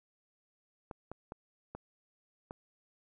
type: clicks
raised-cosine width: 1 ms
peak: -28 dBFS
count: 5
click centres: 0.912 / 1.116 / 1.321 / 1.75 / 2.509 s
effects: none